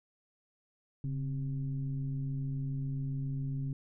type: tone with frequency modulation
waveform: sine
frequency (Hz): 138.59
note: C#3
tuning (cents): 0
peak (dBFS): -32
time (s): 1.04-3.73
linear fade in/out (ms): 2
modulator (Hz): 125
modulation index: 0.58
effects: none